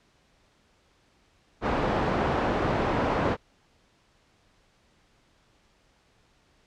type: low-pass noise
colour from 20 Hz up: white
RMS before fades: -26 dBFS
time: 1.61-3.37 s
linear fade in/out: 50 ms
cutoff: 860 Hz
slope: 12 dB/octave
effects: pink hiss -64 dBFS RMS until 6.66 s + low-pass 6000 Hz 12 dB/octave